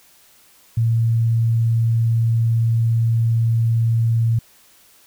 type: tone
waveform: sine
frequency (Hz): 114.7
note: A#2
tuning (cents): -28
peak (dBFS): -14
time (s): 0.77-4.39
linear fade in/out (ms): 5
effects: white hiss -52 dBFS RMS until 5.06 s